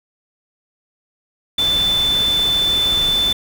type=tone in noise; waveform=sine; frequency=3520 Hz; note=A7; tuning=in tune; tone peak=-14 dBFS; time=1.58-3.33 s; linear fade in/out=5 ms; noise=pink; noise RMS=-27 dBFS; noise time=1.58-3.33 s; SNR=+10 dB; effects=none